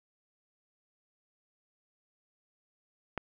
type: click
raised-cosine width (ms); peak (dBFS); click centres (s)
0.5; -18; 3.177
effects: none